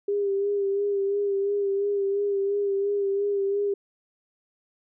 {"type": "tone with vibrato", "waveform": "sine", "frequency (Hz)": 400.3, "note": "G4", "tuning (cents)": 36, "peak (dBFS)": -22, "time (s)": [0.08, 3.74], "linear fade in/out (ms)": 5, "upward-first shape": "sine", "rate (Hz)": 2.9, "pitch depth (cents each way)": 34, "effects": []}